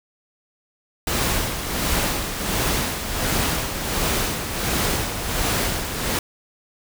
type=noise with tremolo; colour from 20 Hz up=pink; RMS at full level=-21 dBFS; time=1.07-6.19 s; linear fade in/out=2 ms; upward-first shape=sine; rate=1.4 Hz; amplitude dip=55%; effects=none